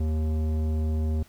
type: tone with tanh clipping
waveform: sine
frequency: 78.1 Hz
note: D#2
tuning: 7 cents sharp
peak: -25 dBFS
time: 0-1.23 s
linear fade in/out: 5 ms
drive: 14 dB
effects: pink hiss -57 dBFS RMS until 1.28 s